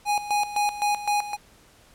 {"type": "tone with tremolo", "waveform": "square", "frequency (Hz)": 827, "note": "G#5", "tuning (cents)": -8, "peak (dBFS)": -21, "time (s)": [0.05, 1.37], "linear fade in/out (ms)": 50, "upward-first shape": "square", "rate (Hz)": 3.9, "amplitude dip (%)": 75, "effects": ["pink hiss -55 dBFS RMS until 1.94 s", "low-pass 12000 Hz 12 dB/octave"]}